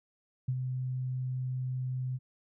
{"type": "tone with ADSR envelope", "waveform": "sine", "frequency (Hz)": 128.2, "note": "C3", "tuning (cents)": -35, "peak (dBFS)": -26, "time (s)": [0.48, 2.19], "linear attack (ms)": 7, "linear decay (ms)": 57, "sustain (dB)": -5, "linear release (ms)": 36, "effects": []}